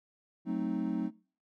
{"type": "chord", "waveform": "triangle", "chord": "F# diminished seventh", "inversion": "none", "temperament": "equal", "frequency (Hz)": [185, 220, 261.6, 311.1], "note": ["F#3", "A3", "C4", "Eb4"], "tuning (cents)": [0, 0, 0, 0], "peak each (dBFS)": -34, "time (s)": [0.45, 1.11], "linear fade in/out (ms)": 50, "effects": ["noise-tail reverb RT60 0.4 s tail -22 dB re dry"]}